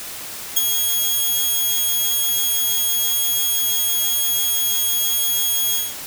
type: tone with ADSR envelope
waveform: 5% pulse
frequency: 3301 Hz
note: G#7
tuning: 11 cents flat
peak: -3 dBFS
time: 0.56-5.95 s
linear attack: 11 ms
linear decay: 26 ms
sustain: -6 dB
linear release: 200 ms
effects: white hiss -32 dBFS RMS until 6.06 s